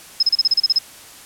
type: tone bursts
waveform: sine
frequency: 5140 Hz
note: E8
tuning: 45 cents flat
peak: -11 dBFS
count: 10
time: 0.2-0.787 s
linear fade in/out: 5 ms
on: 29 ms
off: 33 ms
effects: white hiss -41 dBFS RMS until 1.25 s + low-pass 12000 Hz 12 dB/octave